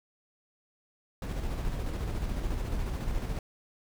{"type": "noise with tremolo", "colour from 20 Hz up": "brown", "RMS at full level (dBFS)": -31, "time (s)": [1.22, 3.39], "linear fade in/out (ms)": 2, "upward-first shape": "square", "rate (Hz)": 14, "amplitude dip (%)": 30, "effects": []}